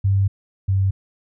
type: tone pair in turn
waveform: sine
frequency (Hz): 98 / 96.59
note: G2 / G2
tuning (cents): 0 / -25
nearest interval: unison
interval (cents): 25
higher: first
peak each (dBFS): -14 / -15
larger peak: first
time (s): 0.04-0.28 / 0.68-0.91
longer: first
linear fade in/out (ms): 10
effects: none